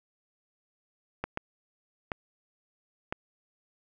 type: clicks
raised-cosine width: 0.5 ms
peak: -16 dBFS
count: 4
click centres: 1.24 / 1.374 / 2.118 / 3.125 s
effects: none